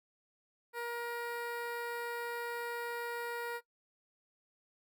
15% pulse tone with notch filter, 473.6 Hz, A#4, 27 cents sharp, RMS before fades -39 dBFS, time 0.73-3.61 s, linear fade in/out 50 ms, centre 6200 Hz, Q 0.69, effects noise-tail reverb RT60 0.1 s tail -19 dB re dry

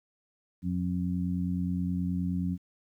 harmonic tone, 89.5 Hz, F2, 43 cents sharp, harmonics 1 / 2 / 3, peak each -34 / -29 / -35 dBFS, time 0.62-2.58 s, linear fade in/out 50 ms, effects 11-bit

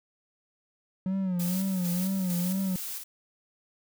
triangle tone with vibrato, 183.9 Hz, F#3, 10 cents flat, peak -24 dBFS, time 1.06-2.76 s, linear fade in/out 2 ms, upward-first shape sine, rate 2.1 Hz, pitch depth 90 cents each way
blue noise with tremolo, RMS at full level -36 dBFS, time 1.39-3.04 s, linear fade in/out 10 ms, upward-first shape square, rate 2.2 Hz, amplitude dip 45%
effects none

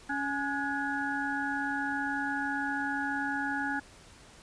harmonic tone with a mistuned harmonic, 279.1 Hz, C#4, 12 cents sharp, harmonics 1 / 3 / 5 / 6, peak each -35 / -35 / -35 / -35 dBFS, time 0.09-3.8 s, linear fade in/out 10 ms, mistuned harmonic 5, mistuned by +69 cents, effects pink hiss -54 dBFS RMS until 4.42 s + resampled to 22050 Hz

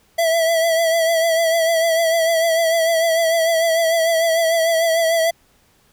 square tone with vibrato, 659.3 Hz, E5, in tune, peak -15 dBFS, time 0.18-5.31 s, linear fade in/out 10 ms, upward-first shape triangle, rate 6.7 Hz, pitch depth 48 cents each way, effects pink hiss -57 dBFS RMS until 5.92 s

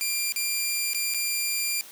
10% pulse tone with dropouts, 2386 Hz, D7, 27 cents sharp, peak -16 dBFS, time 0.01-1.81 s, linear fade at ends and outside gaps 0 ms, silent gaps 0.322-0.361 / 0.933-0.947 / 1.139-1.145 s, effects white hiss -46 dBFS RMS until 1.91 s + high-pass 200 Hz 12 dB/octave

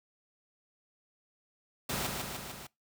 pink noise with echo, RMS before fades -34 dBFS, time 1.89-2.07 s, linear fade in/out 5 ms, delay 150 ms, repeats 4, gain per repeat -3 dB, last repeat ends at 2.67 s, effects noise-tail reverb RT60 0.2 s tail -23 dB re dry + high-pass 60 Hz 12 dB/octave

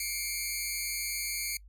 10% pulse tone pair together, 2151 / 2324 Hz, C7 / D7, +47 / -19 cents, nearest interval minor second, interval 134 cents, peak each -26 dBFS, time 0-1.57 s, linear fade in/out 2 ms, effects noise-tail reverb RT60 0.1 s tail -23 dB re dry + added 50 Hz sine -50 dBFS peak until 1.68 s

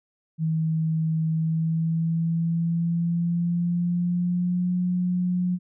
sine tone with pitch glide, 160 to 179.59 Hz, D#3 to F3, +49 to +49 cents, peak -21 dBFS, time 0.38-5.59 s, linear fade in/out 50 ms, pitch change +200 cents, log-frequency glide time 1.29-4.73 s, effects none

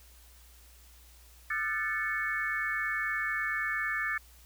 sine tone cluster, 1212 / 1360 / 1509 / 1753 / 2210 Hz, D#6 / F6 / F#6 / A6 / C#7, -46 / -46 / +34 / -7 / -6 cents, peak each -39 / -40 / -40 / -31 / -37 dBFS, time 1.5-4.18 s, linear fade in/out 5 ms, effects added 60 Hz sine -55 dBFS peak until 4.45 s + white hiss -59 dBFS RMS until 4.45 s

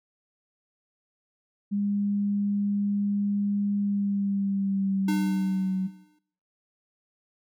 sine tone with pitch glide, 202.8 to 188.13 Hz, G#3 to F#3, -41 to +29 cents, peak -24 dBFS, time 1.71-5.88 s, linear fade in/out 20 ms, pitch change -130 cents, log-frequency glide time 3.78-5.77 s
square tone with exponential decay, 302.5 Hz, D#4, 49 cents flat, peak -26 dBFS, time 5.08-6.19 s, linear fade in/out 5 ms, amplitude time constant 240 ms
effects noise-tail reverb RT60 0.6 s tail -18 dB re dry

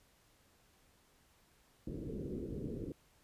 white low-pass noise, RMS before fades -42 dBFS, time 1.87-2.92 s, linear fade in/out 2 ms, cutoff 450 Hz, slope 48 dB/octave, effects pink hiss -69 dBFS RMS until 3.23 s + resampled to 32000 Hz

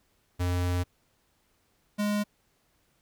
square tone pair in turn, 89.1 / 207.2 Hz, F2 / G#3, +35 / -4 cents, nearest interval octave + minor third, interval 1461 cents, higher second, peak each -26 dBFS, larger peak neither, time 0.39-0.84 / 1.98-2.24 s, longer first, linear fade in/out 20 ms, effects pink hiss -70 dBFS RMS until 3.01 s

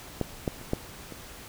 clicks, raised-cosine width 2 ms, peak -13 / -13 / -30 / -12 / -26 dBFS, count 5, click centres 0.213 / 0.478 / 0.614 / 0.734 / 1.123 s, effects pink hiss -45 dBFS RMS until 1.48 s

